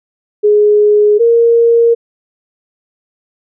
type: tone pair in turn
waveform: sine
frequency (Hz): 417.9 / 465.8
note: G#4 / A#4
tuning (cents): +11 / -1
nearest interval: major second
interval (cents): 188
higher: second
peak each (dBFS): -5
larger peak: neither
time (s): 0.43-1.19 / 1.19-1.95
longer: neither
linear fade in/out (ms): 20
effects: none